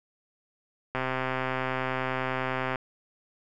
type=click train; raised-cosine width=0.5 ms; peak=-14 dBFS; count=236; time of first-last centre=0.95-2.758 s; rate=130 Hz; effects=none

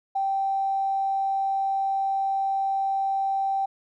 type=tone with tanh clipping; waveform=triangle; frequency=780 Hz; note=G5; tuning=9 cents flat; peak=-22 dBFS; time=0.15-3.66 s; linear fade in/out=10 ms; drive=3 dB; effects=none

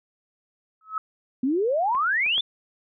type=tone with exponential growth; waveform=sine; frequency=1289 Hz; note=E6; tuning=39 cents flat; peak=-21 dBFS; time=0.81-0.98 s; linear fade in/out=2 ms; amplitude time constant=35 ms
type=exponential sweep; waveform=sine; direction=up; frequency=245.1 to 3603 Hz; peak=-20 dBFS; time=1.43-2.41 s; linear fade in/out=5 ms
type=clicks; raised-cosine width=0.5 ms; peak=-26 / -27 / -23 dBFS; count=3; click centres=1.95 / 2.263 / 2.38 s
effects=none

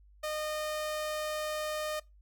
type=tone; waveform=sawtooth; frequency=612 Hz; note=D#5; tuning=29 cents flat; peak=-29 dBFS; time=0.23-2 s; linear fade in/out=10 ms; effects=noise-tail reverb RT60 0.2 s tail -21 dB re dry + added 50 Hz sine -56 dBFS peak until 2.21 s

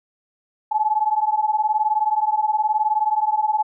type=beating tone pair; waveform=sine; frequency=848 / 867 Hz; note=G#5 / A5; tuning=+36 / -26 cents; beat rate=19 Hz; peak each=-20 dBFS; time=0.71-3.63 s; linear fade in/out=10 ms; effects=none

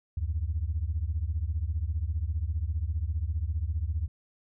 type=beating tone pair; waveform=sine; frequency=72.5 / 87.5 Hz; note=D2 / F2; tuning=-22 / +4 cents; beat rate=15 Hz; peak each=-29 / -30 dBFS; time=0.17-4.08 s; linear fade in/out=5 ms; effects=tanh soft clip ceiling -20 dBFS

